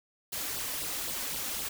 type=noise with flanger; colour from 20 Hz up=white; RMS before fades=-35 dBFS; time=0.32-1.69 s; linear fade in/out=10 ms; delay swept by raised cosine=0.22 to 4.02 ms; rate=3.9 Hz; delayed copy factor=+0.7; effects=none